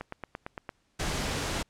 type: click train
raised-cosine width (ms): 0.5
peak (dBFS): -21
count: 7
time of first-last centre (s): 0.01-0.692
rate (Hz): 8.8
type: noise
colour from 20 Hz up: pink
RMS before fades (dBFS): -31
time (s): 0.99-1.63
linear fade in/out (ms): 10
effects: pink hiss -71 dBFS RMS until 1.69 s + low-pass 8000 Hz 12 dB/octave